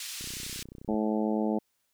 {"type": "band-pass noise", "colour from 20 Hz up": "white", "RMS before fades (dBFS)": -39, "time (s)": [0, 0.63], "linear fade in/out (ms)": 2, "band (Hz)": [2400, 7800], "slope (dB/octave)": 12}
{"type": "click train", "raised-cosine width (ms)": 3, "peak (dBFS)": -32, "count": 24, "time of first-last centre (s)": [0.21, 0.942], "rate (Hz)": 31.4}
{"type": "harmonic tone", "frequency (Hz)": 107.9, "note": "A2", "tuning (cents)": -33, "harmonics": [2, 3, 4, 5, 6, 7, 8], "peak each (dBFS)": [-28, -32, -34, -36, -38, -39, -40], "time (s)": [0.88, 1.59], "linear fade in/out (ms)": 10}
{"effects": ["white hiss -75 dBFS RMS until 1.93 s"]}